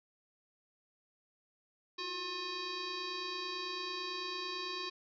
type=tone with frequency modulation; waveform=sine; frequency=2489 Hz; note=D#7; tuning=in tune; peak=-37 dBFS; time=1.98-4.9 s; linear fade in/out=10 ms; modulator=707 Hz; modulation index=3.3; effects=none